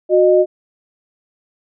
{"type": "tone pair together", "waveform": "sine", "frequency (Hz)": [365.8, 615.2], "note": ["F#4", "D#5"], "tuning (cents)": [-20, -20], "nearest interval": "major sixth", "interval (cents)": 900, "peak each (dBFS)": -11, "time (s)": [0.09, 0.46], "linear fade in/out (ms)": 50, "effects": []}